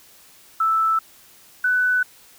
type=tone pair in turn; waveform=sine; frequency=1318 / 1495.1 Hz; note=E6 / F#6; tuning=-1 / +18 cents; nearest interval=major second; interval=219 cents; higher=second; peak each=-16 dBFS; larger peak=neither; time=0.6-0.99 / 1.64-2.03 s; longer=neither; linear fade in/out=5 ms; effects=white hiss -50 dBFS RMS until 2.38 s